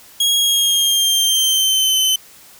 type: tone with pitch glide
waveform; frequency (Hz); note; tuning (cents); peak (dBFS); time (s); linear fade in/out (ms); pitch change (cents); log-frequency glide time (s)
sawtooth; 3293 to 3055; G#7 to G7; -15 to -45; -10; 0.2-2.16; 5; -130; 0.38-1.97
effects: white hiss -44 dBFS RMS until 2.59 s